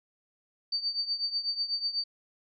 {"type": "tone with tremolo", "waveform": "sine", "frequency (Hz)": 4600, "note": "D8", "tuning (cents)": -37, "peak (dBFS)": -25, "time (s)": [0.72, 2.04], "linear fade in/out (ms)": 5, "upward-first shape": "triangle", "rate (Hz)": 8.1, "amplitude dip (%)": 85, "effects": []}